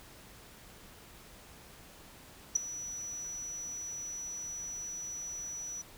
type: tone with ADSR envelope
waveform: sine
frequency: 5900 Hz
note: F#8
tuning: 6 cents flat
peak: -19 dBFS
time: 2.55-5.82 s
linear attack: 11 ms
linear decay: 6 ms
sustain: -19 dB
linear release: 9 ms
effects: tanh soft clip ceiling -17 dBFS + pink hiss -54 dBFS RMS until 5.97 s